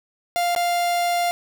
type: tone with dropouts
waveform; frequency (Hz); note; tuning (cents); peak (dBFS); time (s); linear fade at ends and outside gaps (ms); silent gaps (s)
45% pulse; 698.5; F5; 0; -19; 0.36-1.31; 0; 0.55-0.562
effects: none

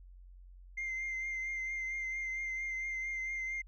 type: tone with vibrato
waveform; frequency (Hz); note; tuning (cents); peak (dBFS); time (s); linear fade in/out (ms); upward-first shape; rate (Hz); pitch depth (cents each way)
sine; 2092; C7; -1; -33; 0.77-3.62; 10; triangle; 4.4; 28
effects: tanh soft clip ceiling -33 dBFS + added 45 Hz sine -51 dBFS peak until 3.67 s

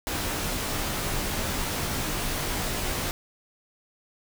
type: noise with comb filter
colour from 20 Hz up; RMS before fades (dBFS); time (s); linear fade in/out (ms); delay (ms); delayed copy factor
pink; -29; 0.07-3.11; 0; 18; -0.7
effects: none

